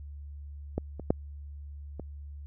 clicks, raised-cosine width 2 ms, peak -16 / -25 / -9 / -24 dBFS, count 4, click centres 0.78 / 0.997 / 1.105 / 1.997 s, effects added 72 Hz sine -40 dBFS peak until 2.46 s

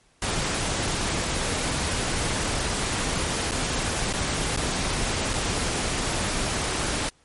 pink noise with dropouts, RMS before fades -26 dBFS, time 0.22-7.09 s, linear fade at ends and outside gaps 1 ms, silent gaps 3.511-3.518 / 4.127-4.136 / 4.563-4.573 / 5.334-5.338 s, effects pink hiss -61 dBFS RMS until 7.24 s + MP3 48 kbps

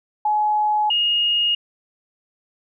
sine tone pair in turn, 846 / 2858 Hz, G#5 / F7, +32 / +39 cents, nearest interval octave + major sixth, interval 2107 cents, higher second, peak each -16 dBFS, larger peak neither, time 0.25-0.9 / 0.9-1.55 s, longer neither, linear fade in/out 5 ms, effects none

